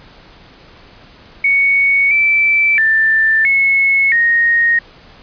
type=tone with pitch steps; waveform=sine; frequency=2226 / 2325 / 1776 / 2190 / 1864 Hz; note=C#7 / D7 / A6 / C#7 / A#6; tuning=+7 / -18 / +16 / -22 / -1 cents; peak=-9 dBFS; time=1.44-4.79 s; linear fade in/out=5 ms; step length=670 ms; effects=pink hiss -42 dBFS RMS until 5.22 s + resampled to 11025 Hz